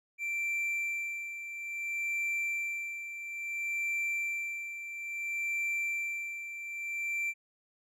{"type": "tone with tremolo", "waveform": "triangle", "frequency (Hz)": 2349, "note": "D7", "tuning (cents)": 0, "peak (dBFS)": -28, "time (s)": [0.18, 7.34], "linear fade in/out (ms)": 50, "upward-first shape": "sine", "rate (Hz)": 0.59, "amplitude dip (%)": 65, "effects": []}